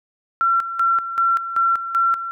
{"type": "tone with tremolo", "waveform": "sine", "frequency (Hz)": 1358, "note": "F6", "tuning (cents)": -49, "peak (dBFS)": -14, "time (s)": [0.41, 2.31], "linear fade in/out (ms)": 0, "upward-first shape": "square", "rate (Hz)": 2.6, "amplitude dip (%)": 70, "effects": []}